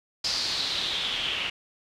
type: noise with low-pass filter sweep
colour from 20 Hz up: white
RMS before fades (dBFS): -29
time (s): 0.24-1.5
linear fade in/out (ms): 5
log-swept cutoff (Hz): 4900 to 2800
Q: 5.4
effects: none